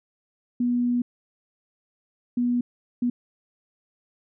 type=tone bursts at uneven times; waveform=sine; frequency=243.3 Hz; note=B3; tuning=26 cents flat; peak=-20 dBFS; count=3; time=0.6-1.02 / 2.37-2.61 / 3.02-3.1 s; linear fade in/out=5 ms; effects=none